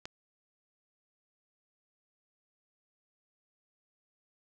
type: click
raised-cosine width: 0.2 ms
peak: -22 dBFS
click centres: 0.055 s
effects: none